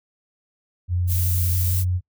sine tone with pitch glide, 88.9 to 90.51 Hz, F2 to F#2, +31 to -38 cents, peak -19 dBFS, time 0.88-2.01 s, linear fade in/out 50 ms, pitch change +31 cents, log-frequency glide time 1.73-1.79 s
violet noise, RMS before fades -27 dBFS, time 1.07-1.85 s, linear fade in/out 50 ms
effects noise-tail reverb RT60 0.1 s tail -23 dB re dry

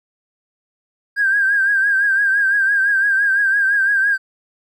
triangle tone with vibrato, 1603 Hz, G6, 38 cents sharp, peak -9 dBFS, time 1.16-4.18 s, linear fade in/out 50 ms, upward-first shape triangle, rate 5.9 Hz, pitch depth 75 cents each way, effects tanh soft clip ceiling -11 dBFS

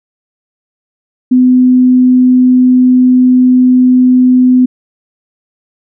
sine tone, 252.7 Hz, B3, 40 cents sharp, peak -3 dBFS, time 1.31-4.66 s, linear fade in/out 10 ms, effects none

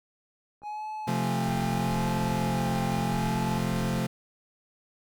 clicks, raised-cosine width 1 ms, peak -40 / -38 dBFS, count 2, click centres 0.619 / 0.635 s
triangle tone with vibrato, 830.6 Hz, G#5, in tune, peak -31 dBFS, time 0.62-3.61 s, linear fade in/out 50 ms, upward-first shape sine, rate 0.79 Hz, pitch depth 62 cents each way
40% pulse chord, F major, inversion second, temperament equal, 130.81 / 174.61 / 220 Hz, C3 / F3 / A3, 0 / 0 / 0 cents, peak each -30 dBFS, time 1.07-4.07 s, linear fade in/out 10 ms
brown noise, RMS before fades -40 dBFS, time 1.46-4 s, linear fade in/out 2 ms
effects none

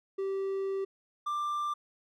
triangle tone pair in turn, 388.6 / 1183.8 Hz, G4 / D6, -15 / +13 cents, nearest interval octave + perfect fifth, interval 1928 cents, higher second, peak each -28 dBFS, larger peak neither, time 0.18-0.85 / 1.26-1.74 s, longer first, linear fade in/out 10 ms, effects none

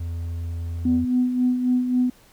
triangle tone, 84.3 Hz, E2, 39 cents sharp, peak -24 dBFS, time 0-1.05 s, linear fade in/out 5 ms
sine tone with tremolo, 250 Hz, B3, 21 cents sharp, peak -15 dBFS, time 0.85-2.1 s, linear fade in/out 5 ms, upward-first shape sine, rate 3.7 Hz, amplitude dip 55%
effects tanh soft clip ceiling -10 dBFS + pink hiss -54 dBFS RMS until 2.32 s

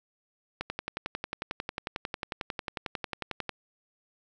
click train, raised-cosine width 0.3 ms, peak -16 dBFS, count 33, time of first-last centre 0.61-3.493 s, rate 11.1 Hz, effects none

